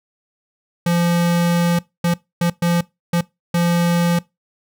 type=tone bursts at uneven times; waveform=square; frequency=172.2 Hz; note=F3; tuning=24 cents flat; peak=-15 dBFS; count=6; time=0.86-1.79 / 2.04-2.14 / 2.41-2.5 / 2.62-2.81 / 3.13-3.21 / 3.54-4.19 s; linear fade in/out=5 ms; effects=noise-tail reverb RT60 0.2 s tail -21 dB re dry